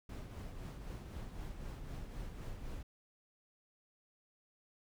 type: noise with tremolo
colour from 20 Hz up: brown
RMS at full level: -43 dBFS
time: 0.09-2.83 s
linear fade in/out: 5 ms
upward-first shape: triangle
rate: 3.9 Hz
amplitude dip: 50%
effects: none